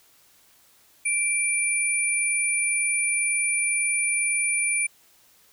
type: tone pair together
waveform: sine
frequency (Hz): 2349 / 9461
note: D7 / D9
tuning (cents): 0 / +12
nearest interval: 2 octaves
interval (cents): 2412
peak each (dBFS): -24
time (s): 1.05-4.87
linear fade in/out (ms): 10
effects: white hiss -58 dBFS RMS until 5.52 s